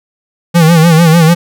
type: tone with vibrato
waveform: square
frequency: 164.81 Hz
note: E3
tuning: in tune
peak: -4 dBFS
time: 0.54-1.35 s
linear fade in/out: 20 ms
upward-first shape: sine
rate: 6.7 Hz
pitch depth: 88 cents each way
effects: none